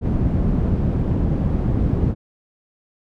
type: low-pass noise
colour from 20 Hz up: white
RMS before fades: -19 dBFS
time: 0.01-2.15 s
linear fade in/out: 50 ms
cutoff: 170 Hz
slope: 12 dB/octave
effects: none